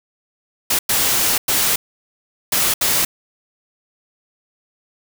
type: noise bursts at uneven times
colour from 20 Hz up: white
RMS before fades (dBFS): -17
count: 5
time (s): 0.7-0.79 / 0.89-1.38 / 1.48-1.76 / 2.52-2.74 / 2.81-3.05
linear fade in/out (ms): 5
effects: none